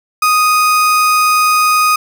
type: tone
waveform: 35% pulse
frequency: 1244.5 Hz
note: D#6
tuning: in tune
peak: -7 dBFS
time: 0.22-1.96 s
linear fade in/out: 5 ms
effects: none